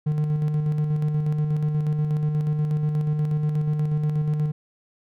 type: tone with tremolo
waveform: triangle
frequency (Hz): 151.2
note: D#3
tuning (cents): -49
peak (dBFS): -17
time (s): 0.06-4.52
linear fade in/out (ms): 10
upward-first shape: square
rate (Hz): 8.3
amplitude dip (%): 35
effects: none